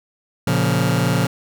sawtooth chord, Bb minor, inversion none, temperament just, 116.54 / 139.85 / 174.81 Hz, Bb2 / Db3 / F3, 0 / +16 / +2 cents, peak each -16 dBFS, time 0.47-1.27 s, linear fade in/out 5 ms, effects none

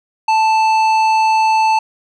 sine tone with tanh clipping, 880 Hz, A5, in tune, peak -12 dBFS, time 0.28-1.79 s, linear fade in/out 5 ms, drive 12 dB, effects none

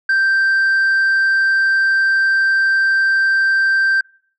sine tone, 1568 Hz, G6, in tune, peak -9 dBFS, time 0.09-4.01 s, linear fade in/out 5 ms, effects noise-tail reverb RT60 0.5 s tail -26 dB re dry + tanh soft clip ceiling -11 dBFS

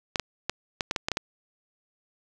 clicks, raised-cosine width 0.2 ms, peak -9 dBFS, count 9, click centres 0.158 / 0.197 / 0.496 / 0.808 / 0.911 / 0.962 / 1.085 / 1.117 / 1.171 s, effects none

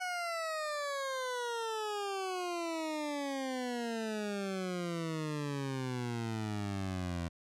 20% pulse exponential sweep, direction down, 740 to 83.9 Hz, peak -30 dBFS, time 0-7.29 s, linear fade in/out 20 ms, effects low-pass 9000 Hz 12 dB/octave

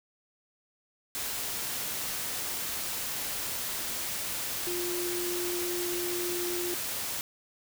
sine tone in noise, 352.3 Hz, F4, 15 cents sharp, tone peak -32 dBFS, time 4.67-6.74 s, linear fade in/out 0 ms, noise white, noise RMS -34 dBFS, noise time 1.15-7.21 s, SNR -1 dB, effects none

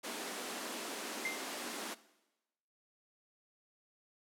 pink high-pass noise, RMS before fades -42 dBFS, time 0.03-1.95 s, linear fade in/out 20 ms, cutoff 220 Hz, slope 48 dB/octave
triangle tone with exponential decay, 2093 Hz, C7, in tune, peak -31 dBFS, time 1.25-1.54 s, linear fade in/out 2 ms, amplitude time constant 61 ms
effects noise-tail reverb RT60 1.0 s tail -18 dB re dry + low-pass 12000 Hz 12 dB/octave

